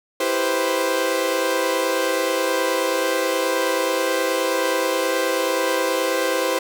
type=chord; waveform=sawtooth; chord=C major seventh; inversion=first; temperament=equal; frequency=329.6 / 392 / 493.9 / 523.3 Hz; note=E4 / G4 / B4 / C5; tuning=0 / 0 / 0 / 0 cents; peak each=-23 / -23 / -22 / -18 dBFS; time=0.2-6.59 s; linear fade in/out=5 ms; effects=none